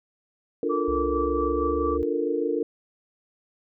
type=chord; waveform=sine; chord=Bb major seventh; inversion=first; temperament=equal with one note detuned; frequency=295 / 349.2 / 440 / 466.2 Hz; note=D4 / F4 / A4 / Bb4; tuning=+8 / 0 / 0 / 0 cents; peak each=-29 / -29 / -29 / -27 dBFS; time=0.63-2.63 s; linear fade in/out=2 ms
type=tone with tremolo; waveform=sine; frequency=1160 Hz; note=D6; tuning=22 cents flat; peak=-27 dBFS; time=0.69-1.98 s; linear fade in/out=20 ms; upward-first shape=sine; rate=4.4 Hz; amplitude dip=50%
type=tone with pitch glide; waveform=sine; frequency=64.4 to 69.82 Hz; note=C2 to C#2; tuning=-27 to +13 cents; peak=-31 dBFS; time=0.88-2.03 s; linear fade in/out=0 ms; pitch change=+140 cents; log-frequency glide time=1.47-1.74 s
effects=none